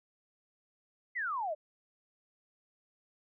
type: exponential sweep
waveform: sine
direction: down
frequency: 2093 to 579 Hz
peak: -32 dBFS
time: 1.15-1.55 s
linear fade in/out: 20 ms
effects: none